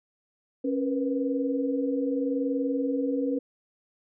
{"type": "tone cluster", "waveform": "sine", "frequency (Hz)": [273.9, 474, 494.8], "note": ["C#4", "A#4", "B4"], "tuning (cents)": [-21, 29, 3], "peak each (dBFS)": [-26, -33, -31], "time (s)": [0.64, 3.39], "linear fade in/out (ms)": 10, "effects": []}